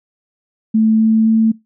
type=tone with pitch steps; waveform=sine; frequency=220 / 221.3 / 222.6 Hz; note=A3 / A3 / A3; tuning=0 / +10 / +20 cents; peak=-9 dBFS; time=0.74-1.52 s; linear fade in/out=10 ms; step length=260 ms; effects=noise-tail reverb RT60 0.2 s tail -22 dB re dry